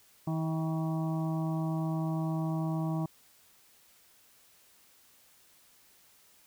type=harmonic tone with a mistuned harmonic; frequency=160.4 Hz; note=E3; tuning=47 cents flat; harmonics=1 / 2 / 4 / 5 / 6 / 7; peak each=-30 / -36 / -42 / -44 / -46 / -47 dBFS; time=0.27-3.06 s; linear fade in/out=5 ms; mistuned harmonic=5; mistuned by=-29 cents; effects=white hiss -62 dBFS RMS until 6.46 s